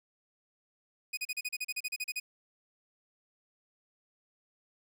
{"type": "tone bursts", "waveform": "sawtooth", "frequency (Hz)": 2487, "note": "D#7", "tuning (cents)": -1, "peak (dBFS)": -29, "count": 14, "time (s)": [1.13, 2.2], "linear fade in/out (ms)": 10, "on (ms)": 43, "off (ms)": 36, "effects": []}